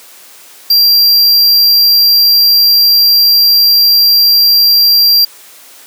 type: tone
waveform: square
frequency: 4743 Hz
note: D8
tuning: 16 cents sharp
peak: -5 dBFS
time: 0.7-5.25 s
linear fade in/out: 5 ms
effects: white hiss -37 dBFS RMS until 5.86 s + high-pass 300 Hz 12 dB/octave